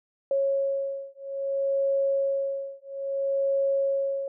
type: beating tone pair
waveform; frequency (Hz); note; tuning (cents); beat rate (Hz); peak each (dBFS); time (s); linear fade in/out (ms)
sine; 549 / 549.6; C#5 / C#5; -17 / -15; 0.6; -27; 0.31-4.28; 2
effects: none